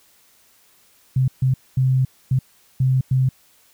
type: tone bursts at uneven times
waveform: sine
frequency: 130.4 Hz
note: C3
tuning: 5 cents flat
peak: -14 dBFS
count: 6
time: 1.16-1.28 / 1.42-1.54 / 1.77-2.05 / 2.31-2.39 / 2.8-3.01 / 3.11-3.29 s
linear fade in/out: 5 ms
effects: white hiss -56 dBFS RMS until 3.73 s